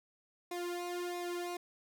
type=tone with flanger; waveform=sawtooth; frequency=352 Hz; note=F4; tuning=14 cents sharp; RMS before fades=-39 dBFS; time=0.51-1.57 s; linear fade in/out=5 ms; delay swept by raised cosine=0.65 to 2.25 ms; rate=1.5 Hz; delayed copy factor=-0.9; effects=none